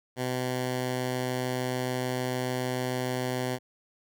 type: tone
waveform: 10% pulse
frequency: 126.8 Hz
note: B2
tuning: 46 cents sharp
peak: -20 dBFS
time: 0.16-3.59 s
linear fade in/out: 50 ms
effects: none